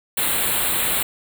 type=band-stop noise; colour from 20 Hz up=white; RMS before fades=-21 dBFS; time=0.17-1.03 s; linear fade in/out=5 ms; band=4200 to 7600 Hz; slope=96 dB/octave; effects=none